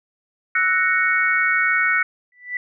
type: chord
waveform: sine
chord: F# dominant seventh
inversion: third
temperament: equal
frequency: 1318.5 / 1480 / 1864.7 / 2217 Hz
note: E6 / F#6 / A#6 / C#7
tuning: 0 / 0 / 0 / 0 cents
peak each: -25 / -20 / -22 / -20 dBFS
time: 0.55-2.03 s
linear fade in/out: 5 ms
type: tone with exponential growth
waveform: sine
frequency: 1975.5 Hz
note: B6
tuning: in tune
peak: -19 dBFS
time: 2.32-2.57 s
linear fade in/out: 2 ms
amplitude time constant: 54 ms
effects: none